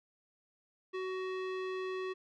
square tone with low-pass filter, 374.1 Hz, F#4, 19 cents sharp, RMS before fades -38 dBFS, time 0.93-2.14 s, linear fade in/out 20 ms, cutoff 2900 Hz, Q 1.2, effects none

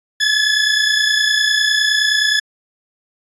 20% pulse tone pair together, 1700 / 1729.7 Hz, G#6 / A6, +40 / -30 cents, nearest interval unison, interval 30 cents, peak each -11 dBFS, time 0.2-2.4 s, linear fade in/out 10 ms, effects resampled to 22050 Hz

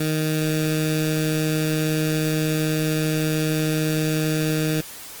15% pulse tone with notch filter, 155.56 Hz, D#3, in tune, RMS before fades -22 dBFS, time 0-4.81 s, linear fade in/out 5 ms, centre 920 Hz, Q 0.66, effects white hiss -38 dBFS RMS until 5.2 s + Opus 24 kbps

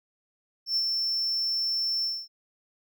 triangle tone with ADSR envelope, 5380 Hz, E8, 34 cents sharp, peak -21 dBFS, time 0.66-2.28 s, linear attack 100 ms, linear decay 61 ms, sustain -3 dB, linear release 240 ms, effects none

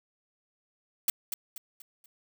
blue noise with echo, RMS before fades -25 dBFS, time 1.08-1.1 s, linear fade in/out 2 ms, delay 240 ms, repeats 4, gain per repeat -8 dB, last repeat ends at 2.06 s, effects none

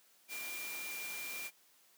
sine tone in noise, 2384 Hz, D7, 25 cents sharp, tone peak -43 dBFS, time 0.28-1.51 s, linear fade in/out 50 ms, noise white, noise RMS -45 dBFS, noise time 0.28-1.51 s, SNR -1 dB, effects white hiss -67 dBFS RMS until 1.97 s + high-pass 200 Hz 12 dB/octave

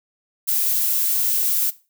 violet noise, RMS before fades -20 dBFS, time 0.47-1.71 s, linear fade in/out 20 ms, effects noise-tail reverb RT60 0.3 s tail -17 dB re dry

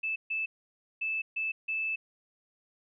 sine tone bursts at uneven times, 2627 Hz, E7, 7 cents flat, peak -29 dBFS, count 5, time 0.03-0.16 / 0.3-0.46 / 1.01-1.22 / 1.36-1.52 / 1.68-1.96 s, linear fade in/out 10 ms, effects none

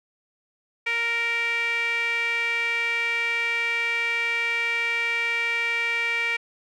sawtooth tone with band-pass filter, 466.2 Hz, A#4, in tune, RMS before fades -25 dBFS, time 0.86-6.37 s, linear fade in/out 10 ms, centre 2200 Hz, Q 9.6, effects none

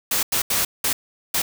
white noise bursts at uneven times, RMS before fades -21 dBFS, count 5, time 0.11-0.23 / 0.32-0.42 / 0.5-0.65 / 0.84-0.93 / 1.34-1.42 s, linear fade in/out 5 ms, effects none

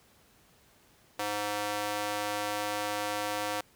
square tone with high-pass filter, 103.9 Hz, G#2, 1 cent sharp, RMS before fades -33 dBFS, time 1.19-3.61 s, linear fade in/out 5 ms, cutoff 590 Hz, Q 1, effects pink hiss -62 dBFS RMS until 3.75 s + high-pass 60 Hz 12 dB/octave

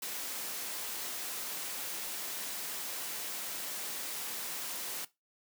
white noise, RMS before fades -39 dBFS, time 0.02-5.05 s, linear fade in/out 5 ms, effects noise-tail reverb RT60 0.2 s tail -18 dB re dry + high-pass 200 Hz 12 dB/octave

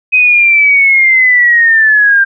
sine linear sweep, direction down, 2527 to 1578 Hz, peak -4 dBFS, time 0.12-2.25 s, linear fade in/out 20 ms, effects none

